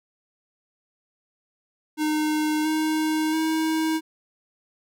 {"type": "tone with pitch steps", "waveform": "square", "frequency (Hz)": [306.5, 312.2, 318], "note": ["D#4", "D#4", "D#4"], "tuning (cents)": [-26, 6, 38], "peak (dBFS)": -22, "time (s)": [1.97, 4.01], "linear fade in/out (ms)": 50, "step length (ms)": 680, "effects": []}